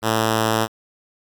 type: tone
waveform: 5% pulse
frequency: 110.9 Hz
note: A2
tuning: 14 cents sharp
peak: -6 dBFS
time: 0.02-0.68 s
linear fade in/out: 50 ms
effects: Opus 48 kbps